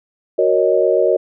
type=chord; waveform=sine; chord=D# minor seventh; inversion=first; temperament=equal; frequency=370 / 466.2 / 554.4 / 622.3 Hz; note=F#4 / A#4 / C#5 / D#5; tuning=0 / 0 / 0 / 0 cents; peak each=-17 dBFS; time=0.38-1.17 s; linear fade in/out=10 ms; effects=none